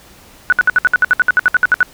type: tone bursts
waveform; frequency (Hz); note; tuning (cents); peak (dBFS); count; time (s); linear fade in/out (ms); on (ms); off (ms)
sine; 1480; F#6; 0; -6; 16; 0.5-1.829; 0; 24; 63
effects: pink hiss -43 dBFS RMS until 1.93 s